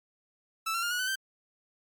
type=tone with pitch steps; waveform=sawtooth; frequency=1318.5 / 1363.4 / 1409.9 / 1457.9 / 1507.6 / 1558.9 Hz; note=E6 / F6 / F6 / F#6 / F#6 / G6; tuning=0 / -42 / +16 / -26 / +32 / -10 cents; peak=-25 dBFS; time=0.66-1.158 s; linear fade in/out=10 ms; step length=83 ms; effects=MP3 96 kbps